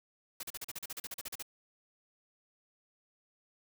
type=noise bursts; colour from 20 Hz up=white; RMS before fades=-41 dBFS; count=15; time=0.4-1.426 s; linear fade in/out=5 ms; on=32 ms; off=39 ms; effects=none